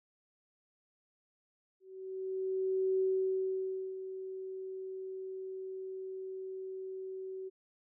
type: tone with ADSR envelope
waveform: sine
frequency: 378.7 Hz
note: F#4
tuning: 40 cents sharp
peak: -27 dBFS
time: 1.8-7.5 s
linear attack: 1200 ms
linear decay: 950 ms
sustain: -12 dB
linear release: 25 ms
effects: none